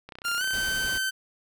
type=click train; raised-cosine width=0.3 ms; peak=-25 dBFS; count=14; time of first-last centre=0.09-0.508 s; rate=31.1 Hz
type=tone with pitch glide; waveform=sawtooth; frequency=1397 to 1541.1 Hz; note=F6 to G6; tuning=0 to -30 cents; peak=-22 dBFS; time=0.24-1.11 s; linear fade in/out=20 ms; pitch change=+170 cents; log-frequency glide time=0.37-0.43 s
type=noise; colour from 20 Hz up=pink; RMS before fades=-38 dBFS; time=0.53-0.98 s; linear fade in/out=2 ms
effects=none